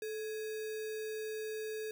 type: tone with sample-and-hold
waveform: sine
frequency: 434.6 Hz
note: A4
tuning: 21 cents flat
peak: -37 dBFS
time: 0.02-1.91 s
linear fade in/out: 2 ms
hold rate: 2100 Hz
effects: none